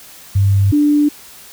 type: tone pair in turn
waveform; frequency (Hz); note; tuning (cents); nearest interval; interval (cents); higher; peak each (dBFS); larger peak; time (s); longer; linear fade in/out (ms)
sine; 98.8 / 294.3; G2 / D4; +14 / +4; octave + perfect fifth; 1890; second; -9; neither; 0.35-0.72 / 0.72-1.09; neither; 10
effects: white hiss -39 dBFS RMS until 1.52 s